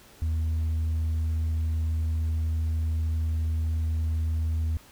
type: tone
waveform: sine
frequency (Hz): 80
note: D#2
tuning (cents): +49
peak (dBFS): -21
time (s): 0.22-4.77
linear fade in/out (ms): 0
effects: tanh soft clip ceiling -23 dBFS + pink hiss -53 dBFS RMS until 4.91 s